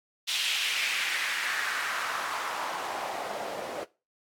white noise with band-pass filter sweep, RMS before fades -32 dBFS, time 0.27-3.85 s, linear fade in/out 20 ms, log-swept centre 3300 to 510 Hz, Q 2.4, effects noise-tail reverb RT60 0.3 s tail -20 dB re dry + AAC 64 kbps

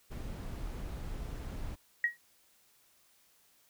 brown noise, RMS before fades -40 dBFS, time 0.1-1.76 s, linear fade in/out 20 ms
sine tone with exponential decay, 1900 Hz, A#6, 33 cents sharp, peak -22 dBFS, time 2.04-2.17 s, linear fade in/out 2 ms, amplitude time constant 27 ms
effects white hiss -67 dBFS RMS until 3.69 s

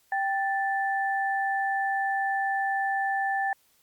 sine tone pair together, 784 / 1760 Hz, G5 / A6, 0 / 0 cents, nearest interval octave + major second, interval 1400 cents, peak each -26 / -29 dBFS, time 0.12-3.53 s, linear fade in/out 2 ms, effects white hiss -65 dBFS RMS until 3.82 s + Opus 48 kbps

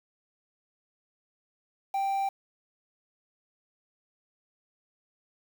triangle tone with quantisation, 784 Hz, G5, in tune, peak -24 dBFS, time 1.94-2.29 s, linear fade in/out 5 ms, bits 8, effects none

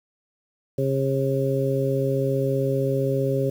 harmonic tone, 135.3 Hz, C#3, 42 cents flat, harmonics 1 / 2 / 3 / 4, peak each -24 / -29 / -25 / -26 dBFS, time 0.78-3.5 s, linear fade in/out 5 ms, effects 8-bit

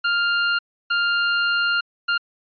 sawtooth tone bursts at uneven times, 1400 Hz, F6, 4 cents sharp, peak -14 dBFS, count 3, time 0.04-0.59 / 0.9-1.81 / 2.08-2.18 s, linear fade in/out 10 ms, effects resampled to 11025 Hz

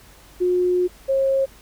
sine tone pair in turn, 360 / 539.4 Hz, F#4 / C#5, -47 / -47 cents, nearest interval perfect fifth, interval 700 cents, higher second, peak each -16 dBFS, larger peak neither, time 0.4-0.88 / 1.08-1.46 s, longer first, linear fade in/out 20 ms, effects added 50 Hz sine -49 dBFS peak until 1.61 s + pink hiss -49 dBFS RMS until 1.61 s

